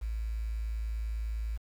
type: tone with quantisation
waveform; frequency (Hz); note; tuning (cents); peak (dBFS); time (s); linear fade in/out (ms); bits
sine; 54.9; A1; -3; -31; 0.01-1.58; 20; 9
effects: none